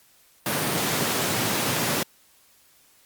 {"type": "high-pass noise", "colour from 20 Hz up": "pink", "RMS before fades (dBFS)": -25, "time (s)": [0.46, 2.03], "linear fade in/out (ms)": 2, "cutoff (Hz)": 110, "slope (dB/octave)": 48, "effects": ["white hiss -58 dBFS RMS until 3.05 s", "Opus 48 kbps"]}